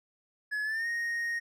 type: tone with pitch glide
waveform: triangle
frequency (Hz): 1700 to 1864.6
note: G#6 to A#6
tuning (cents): +40 to 0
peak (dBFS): -28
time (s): 0.51-1.4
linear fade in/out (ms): 20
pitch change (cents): +160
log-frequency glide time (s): 0.63-0.87
effects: none